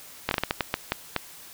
slowing click train, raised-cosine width 0.3 ms, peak -7 dBFS, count 10, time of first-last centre 0.29-1.163 s, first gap 22 ms, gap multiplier 1.35, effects white hiss -46 dBFS RMS until 1.53 s

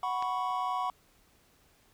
triangle chord, F# suspended fourth, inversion none, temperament just, 740 / 986.7 / 1110 Hz, F#5 / B5 / C#6, 0 / -2 / +2 cents, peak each -32 dBFS, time 0.03-0.9 s, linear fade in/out 2 ms
click, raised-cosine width 0.2 ms, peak -24 dBFS, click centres 0.225 s
effects pink hiss -65 dBFS RMS until 1.93 s

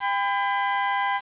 30% pulse tone pair together, 799.3 / 1007 Hz, G5 / B5, +33 / +33 cents, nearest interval major third, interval 400 cents, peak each -22 dBFS, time 0-1.21 s, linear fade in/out 50 ms, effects resampled to 8000 Hz + 8-bit

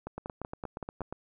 two click trains, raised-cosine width 1 ms, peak -23 / -23 dBFS, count 6 / 9, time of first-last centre 0.07-1.017 / 0.18-1.126 s, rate 5.28 / 8.46 Hz, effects none

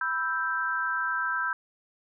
sine chord, E minor, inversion second, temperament equal, 987.8 / 1318.5 / 1568 Hz, B5 / E6 / G6, 0 / 0 / 0 cents, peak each -34 / -31 / -28 dBFS, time 0.01-1.53 s, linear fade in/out 2 ms, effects none

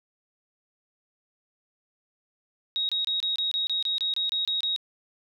sine tone bursts, 3782 Hz, A#7, 24 cents sharp, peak -24 dBFS, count 13, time 2.76-4.762 s, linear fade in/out 0 ms, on 130 ms, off 26 ms, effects none

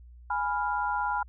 sine chord, F diminished, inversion first, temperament equal, 830.6 / 987.8 / 1396.9 Hz, Ab5 / Cb6 / F6, 0 / 0 / 0 cents, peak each -30 / -30 / -32 dBFS, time 0.3-1.23 s, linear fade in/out 5 ms, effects added 60 Hz sine -47 dBFS peak until 1.28 s

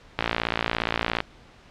click train, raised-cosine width 0.3 ms, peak -6 dBFS, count 59, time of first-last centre 0.19-1.204 s, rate 57.2 Hz, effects pink hiss -51 dBFS RMS until 1.7 s + low-pass 4000 Hz 12 dB/octave

